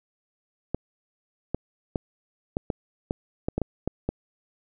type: clicks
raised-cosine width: 2 ms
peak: -12 dBFS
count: 11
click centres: 0.746 / 1.546 / 1.958 / 2.569 / 2.702 / 3.109 / 3.485 / 3.58 / 3.617 / 3.876 / 4.09 s
effects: none